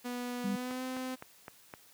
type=tone with pitch glide; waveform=sawtooth; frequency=245.3 to 257.2 Hz; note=B3 to C4; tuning=-12 to -30 cents; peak=-32 dBFS; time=0.04-1.16 s; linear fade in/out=20 ms; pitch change=+82 cents; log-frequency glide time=0.48-0.83 s
type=tone; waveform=sine; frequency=199.4 Hz; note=G3; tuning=30 cents sharp; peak=-31 dBFS; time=0.44-0.56 s; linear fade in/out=5 ms
type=click train; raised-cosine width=0.5 ms; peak=-28 dBFS; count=5; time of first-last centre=0.71-1.738 s; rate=3.89 Hz
effects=white hiss -60 dBFS RMS until 1.93 s + high-pass 80 Hz 12 dB/octave